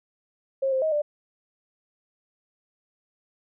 sine tone with pitch steps, 538 / 525 / 630 / 592 Hz, C5 / C5 / D#5 / D5, +48 / +6 / +21 / +14 cents, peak -21 dBFS, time 0.62-1.02 s, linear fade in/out 10 ms, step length 100 ms, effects none

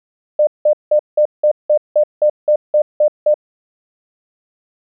sine tone bursts, 601 Hz, D5, 40 cents sharp, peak -8 dBFS, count 12, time 0.39-3.342 s, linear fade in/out 5 ms, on 81 ms, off 180 ms, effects none

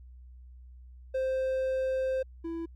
triangle tone pair in turn, 523.3 / 331.7 Hz, C5 / E4, 0 / +11 cents, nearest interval minor sixth, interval 789 cents, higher first, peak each -25 / -31 dBFS, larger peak first, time 1.14-2.23 / 2.44-2.66 s, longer first, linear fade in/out 10 ms, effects added 62 Hz sine -47 dBFS peak until 2.75 s + Opus 48 kbps

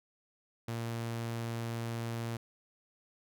sawtooth tone, 115.9 Hz, A#2, 10 cents flat, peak -31 dBFS, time 0.68-2.37 s, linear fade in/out 5 ms, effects none

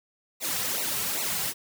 white noise with flanger, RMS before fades -29 dBFS, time 0.4-1.54 s, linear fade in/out 50 ms, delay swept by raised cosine 0.6 to 3.4 ms, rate 2.5 Hz, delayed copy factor -0.95, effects none

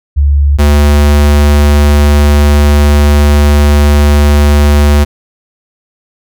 sine / square tone pair in turn, 71.3 / 73.09 Hz, C#2 / D2, +49 / -8 cents, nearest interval unison, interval 43 cents, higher second, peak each -4 dBFS, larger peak neither, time 0.16-0.58 / 0.58-5.05 s, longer second, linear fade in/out 20 ms, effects none

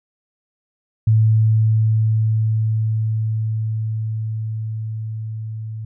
sine tone with level ramp, 110 Hz, A2, in tune, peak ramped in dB -10 to -26 dBFS, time 1.07-5.85 s, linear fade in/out 5 ms, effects none

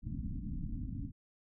pink low-pass noise, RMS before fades -39 dBFS, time 0.02-1.12 s, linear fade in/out 50 ms, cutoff 290 Hz, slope 96 dB/octave, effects none

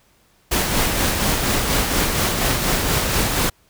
pink noise with tremolo, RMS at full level -18 dBFS, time 0.51-3.5 s, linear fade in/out 10 ms, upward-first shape sine, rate 4.2 Hz, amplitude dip 35%, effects pink hiss -58 dBFS RMS until 3.69 s

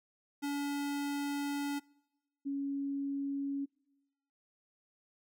square / sine tone pair in turn, 285.2 / 278.5 Hz, C#4 / C#4, +49 / +8 cents, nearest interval unison, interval 41 cents, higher first, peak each -34 / -33 dBFS, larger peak second, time 0.42-1.8 / 2.45-3.66 s, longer first, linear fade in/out 20 ms, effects noise-tail reverb RT60 1.0 s tail -26 dB re dry

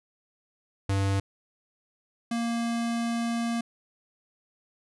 square tone pair in turn, 98 / 233.1 Hz, G2 / A#3, 0 / 0 cents, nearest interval octave + minor third, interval 1500 cents, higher second, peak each -24 / -27 dBFS, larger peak first, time 0.89-1.2 / 2.31-3.61 s, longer second, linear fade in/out 5 ms, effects resampled to 24000 Hz

